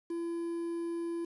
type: tone with quantisation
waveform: triangle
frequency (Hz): 338.1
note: E4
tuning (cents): +44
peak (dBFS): -31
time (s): 0.1-1.25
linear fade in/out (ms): 5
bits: 9
effects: low-pass 8000 Hz 12 dB/octave